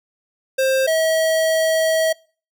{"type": "tone pair in turn", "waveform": "square", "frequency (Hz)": [529, 642.3], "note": ["C5", "E5"], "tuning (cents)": [19, -45], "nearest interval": "minor third", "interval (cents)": 336, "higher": "second", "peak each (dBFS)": -16, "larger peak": "neither", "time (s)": [[0.58, 0.87], [0.87, 2.13]], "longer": "second", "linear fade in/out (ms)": 10, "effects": ["noise-tail reverb RT60 0.4 s tail -24 dB re dry"]}